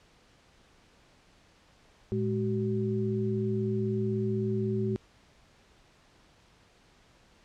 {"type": "tone cluster", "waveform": "sine", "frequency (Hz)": [113.3, 209.4, 378.9], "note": ["A#2", "G#3", "F#4"], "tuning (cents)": [-49, 15, 41], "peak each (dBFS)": -31, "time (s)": [2.12, 4.96], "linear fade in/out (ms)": 0, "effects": ["pink hiss -61 dBFS RMS until 7.44 s", "low-pass 6000 Hz 12 dB/octave"]}